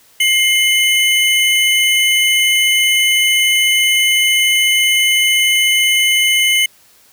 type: tone pair together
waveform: square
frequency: 2119 / 2994 Hz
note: C7 / F#7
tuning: +21 / +20 cents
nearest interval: tritone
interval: 599 cents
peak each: -14 dBFS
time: 0.2-6.66 s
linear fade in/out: 5 ms
effects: white hiss -49 dBFS RMS until 7.12 s